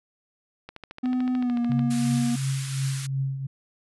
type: click train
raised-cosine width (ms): 0.3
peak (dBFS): -23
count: 16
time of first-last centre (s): 0.69-1.793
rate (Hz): 13.6
type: tone with pitch glide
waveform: triangle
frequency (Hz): 252.5 to 238.3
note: B3 to A#3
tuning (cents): +39 to +38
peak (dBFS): -20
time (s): 1.03-2.36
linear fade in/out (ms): 10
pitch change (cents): -101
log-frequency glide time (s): 1.37-1.59
type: tone with tremolo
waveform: sine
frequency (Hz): 135.3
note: C#3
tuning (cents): -42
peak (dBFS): -22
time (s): 1.69-3.47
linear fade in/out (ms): 10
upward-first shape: triangle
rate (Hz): 2.8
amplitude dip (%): 65
type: high-pass noise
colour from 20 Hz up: white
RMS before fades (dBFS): -35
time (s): 1.9-3.07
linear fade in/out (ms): 10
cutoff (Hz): 1200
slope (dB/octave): 24
effects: resampled to 24000 Hz